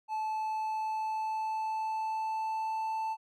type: tone with pitch glide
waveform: triangle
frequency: 869 to 883.2 Hz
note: A5 to A5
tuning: -22 to +6 cents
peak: -29 dBFS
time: 0.08-3.17 s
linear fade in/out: 50 ms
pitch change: +28 cents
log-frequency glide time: 0.21-3.03 s
effects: none